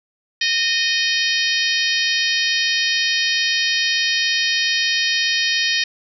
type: harmonic tone with a mistuned harmonic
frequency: 622.3 Hz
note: D#5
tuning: in tune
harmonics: 3 / 4 / 5 / 6 / 7 / 8 / 9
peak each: -22 / -23 / -24 / -25 / -25 / -26 / -27 dBFS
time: 0.41-5.84 s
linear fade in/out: 5 ms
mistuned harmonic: 3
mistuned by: -23 cents
effects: none